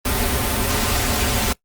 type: noise with comb filter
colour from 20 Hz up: pink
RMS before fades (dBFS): -20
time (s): 0.05-1.53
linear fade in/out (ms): 5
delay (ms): 6.2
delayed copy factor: -0.95
effects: noise-tail reverb RT60 0.1 s tail -21 dB re dry + Opus 32 kbps